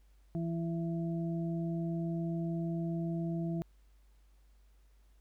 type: harmonic tone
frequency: 167 Hz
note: E3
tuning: 23 cents sharp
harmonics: 1 / 2 / 4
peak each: -33 / -39 / -45 dBFS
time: 0.35-3.62 s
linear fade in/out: 0 ms
effects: added 50 Hz sine -60 dBFS peak until 5.2 s + pink hiss -75 dBFS RMS until 5.2 s